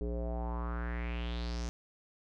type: tone with low-pass filter sweep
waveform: square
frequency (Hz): 59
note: A#1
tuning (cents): +22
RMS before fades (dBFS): -36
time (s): 0.01-1.69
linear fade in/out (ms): 0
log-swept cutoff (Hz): 410 to 6400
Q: 4.2
effects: none